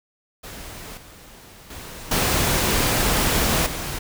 pink noise with level steps, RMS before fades -37 / -45 / -37 / -20 / -29 dBFS, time 0.43-3.99 s, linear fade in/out 10 ms, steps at 0.97 / 1.7 / 2.11 / 3.66 s, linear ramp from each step 5 ms, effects none

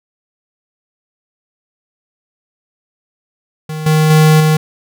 square tone with level steps, 155.56 Hz, D#3, in tune, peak -21 / -9 / -6 / -9 dBFS, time 3.69-4.57 s, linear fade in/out 5 ms, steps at 3.86 / 4.1 / 4.4 s, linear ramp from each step 5 ms, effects none

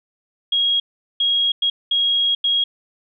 sine tone bursts at uneven times, 3288 Hz, G#7, 18 cents flat, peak -15 dBFS, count 5, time 0.52-0.8 / 1.2-1.52 / 1.62-1.7 / 1.91-2.35 / 2.44-2.64 s, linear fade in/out 5 ms, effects none

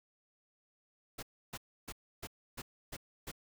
pink noise bursts, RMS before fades -43 dBFS, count 7, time 1.18-3.316 s, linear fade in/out 10 ms, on 48 ms, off 300 ms, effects none

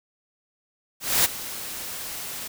white noise with ADSR envelope, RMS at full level -18 dBFS, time 1-2.48 s, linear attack 250 ms, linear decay 15 ms, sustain -16 dB, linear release 8 ms, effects none

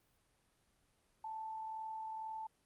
sine tone with amplitude modulation, 880 Hz, A5, in tune, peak -40 dBFS, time 1.24-2.47 s, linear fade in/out 5 ms, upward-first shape sine, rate 42.1 Hz, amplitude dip 30%, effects pink hiss -75 dBFS RMS until 2.65 s + Opus 32 kbps

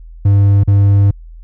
triangle tone with dropouts, 100 Hz, G2, 35 cents sharp, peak -4 dBFS, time 0.25-1.11 s, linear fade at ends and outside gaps 5 ms, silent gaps 0.636-0.676 s, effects added 41 Hz sine -31 dBFS peak until 1.43 s

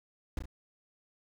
brown noise with echo, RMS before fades -31 dBFS, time 0.37-0.39 s, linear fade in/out 2 ms, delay 33 ms, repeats 2, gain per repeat -6 dB, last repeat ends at 0.456 s, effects none

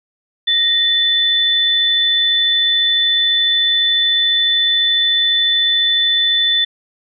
sine tone pair together, 1864.7 / 3506 Hz, A#6 / A7, 0 / -7 cents, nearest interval major seventh, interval 1093 cents, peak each -21 / -12 dBFS, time 0.47-6.65 s, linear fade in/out 10 ms, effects none

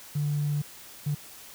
triangle tone bursts at uneven times, 146.83 Hz, D3, in tune, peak -21 dBFS, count 2, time 0.15-0.62 / 1.06-1.15 s, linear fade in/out 10 ms, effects tanh soft clip ceiling -22 dBFS + white hiss -47 dBFS RMS until 1.54 s

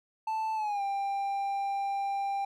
triangle tone with pitch glide, 880 to 793.1 Hz, A5 to G5, 0 to +20 cents, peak -27 dBFS, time 0.27-2.45 s, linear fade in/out 5 ms, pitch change -180 cents, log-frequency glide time 0.55-0.82 s, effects none

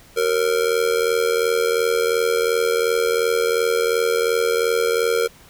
square tone with amplitude modulation, 463 Hz, A#4, 12 cents flat, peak -14 dBFS, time 0.16-5.28 s, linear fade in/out 20 ms, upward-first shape sine, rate 82.8 Hz, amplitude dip 80%, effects pink hiss -48 dBFS RMS until 5.49 s

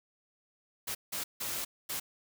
white noise bursts at uneven times, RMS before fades -36 dBFS, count 4, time 0.87-0.95 / 1.12-1.24 / 1.4-1.65 / 1.89-2 s, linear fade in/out 10 ms, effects none

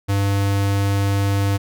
square tone, 99.5 Hz, G2, 26 cents sharp, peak -17 dBFS, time 0.08-1.58 s, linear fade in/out 20 ms, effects none

